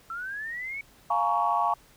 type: linear sweep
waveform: sine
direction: up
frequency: 1318.5 to 2255 Hz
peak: -32 dBFS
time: 0.1-0.81 s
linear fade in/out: 2 ms
type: chord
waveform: sine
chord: Bb minor seventh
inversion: second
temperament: just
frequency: 699.2 / 839.1 / 932.3 / 1118.8 Hz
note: F5 / Ab5 / Bb5 / Db6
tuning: +2 / +18 / 0 / +16 cents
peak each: -28 / -28 / -28 / -26 dBFS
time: 1.1-1.74 s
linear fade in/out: 5 ms
effects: tanh soft clip ceiling -12 dBFS + pink hiss -57 dBFS RMS until 1.96 s